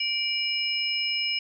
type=tone cluster; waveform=sine; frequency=2343 / 2900 / 5150 Hz; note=D7 / F#7 / E8; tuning=-5 / -35 / -41 cents; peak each=-29 dBFS; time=0-1.39 s; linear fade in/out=5 ms; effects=none